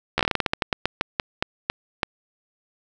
slowing click train, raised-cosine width 0.3 ms, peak -4 dBFS, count 19, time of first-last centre 0.18-2.032 s, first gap 13 ms, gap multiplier 1.21, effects none

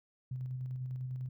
sine tone with tremolo, 128 Hz, C3, 38 cents flat, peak -35 dBFS, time 0.31-1.29 s, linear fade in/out 5 ms, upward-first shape square, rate 10 Hz, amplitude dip 25%, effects none

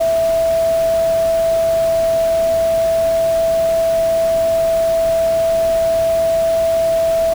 sine tone in noise, 659.3 Hz, E5, in tune, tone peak -12 dBFS, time 0-7.34 s, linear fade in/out 10 ms, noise pink, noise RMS -30 dBFS, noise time 0-7.34 s, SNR +15 dB, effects none

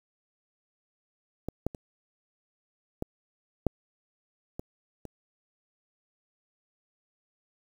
clicks, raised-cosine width 2 ms, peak -19 / -14 / -27 / -17 / -10 / -22 / -27 dBFS, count 7, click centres 1.486 / 1.666 / 1.748 / 3.024 / 3.667 / 4.595 / 5.053 s, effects 8-bit

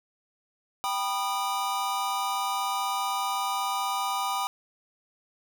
square chord, G augmented, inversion none, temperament just, 784 / 980 / 1225 Hz, G5 / B5 / D#6, 0 / -14 / -27 cents, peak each -32 dBFS, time 0.84-4.47 s, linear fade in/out 0 ms, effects none

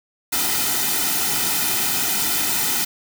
white noise with comb filter, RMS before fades -21 dBFS, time 0.32-2.85 s, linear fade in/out 10 ms, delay 1.8 ms, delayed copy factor -0.8, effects none

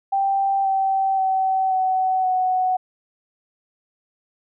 sine tone with pitch steps, 784 / 773.2 / 762.6 / 752.1 / 741.7 Hz, G5 / G5 / G5 / F#5 / F#5, 0 / -24 / -48 / +28 / +4 cents, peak -17 dBFS, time 0.12-2.77 s, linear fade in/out 10 ms, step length 530 ms, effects none

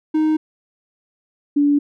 triangle / sine tone pair in turn, 311.1 / 288.5 Hz, D#4 / D4, 0 / -31 cents, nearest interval minor second, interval 131 cents, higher first, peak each -12 dBFS, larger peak neither, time 0.14-0.37 / 1.56-1.79 s, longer neither, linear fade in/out 10 ms, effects none

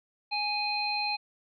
harmonic tone, 830 Hz, G#5, 1 cent flat, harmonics 1 / 3 / 5, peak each -32 / -32 / -32 dBFS, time 0.31-1.17 s, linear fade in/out 20 ms, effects none

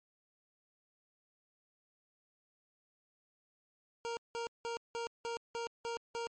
25% pulse tone bursts, 466.2 Hz, A#4, in tune, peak -33 dBFS, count 8, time 4.05-6.27 s, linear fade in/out 0 ms, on 120 ms, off 180 ms, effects MP3 32 kbps

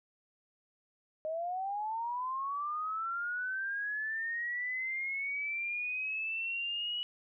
sine linear sweep, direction up, 616 to 2938 Hz, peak -33 dBFS, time 1.25-7.03 s, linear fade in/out 0 ms, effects none

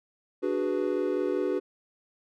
triangle chord, G# half-diminished seventh, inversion second, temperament equal, 293.7 / 370 / 415.3 / 493.9 Hz, D4 / F#4 / G#4 / B4, 0 / 0 / 0 / 0 cents, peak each -30 / -27 / -30 / -30 dBFS, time 0.42-1.6 s, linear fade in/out 20 ms, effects none

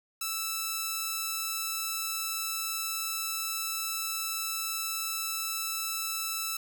5% pulse tone, 1318.5 Hz, E6, in tune, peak -19 dBFS, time 0.21-6.57 s, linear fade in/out 5 ms, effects none

